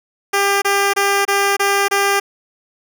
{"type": "tone bursts", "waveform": "10% pulse", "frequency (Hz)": 399, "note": "G4", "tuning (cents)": 31, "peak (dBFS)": -5, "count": 6, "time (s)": [0.33, 2.2], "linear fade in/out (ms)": 10, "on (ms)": 290, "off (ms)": 26, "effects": []}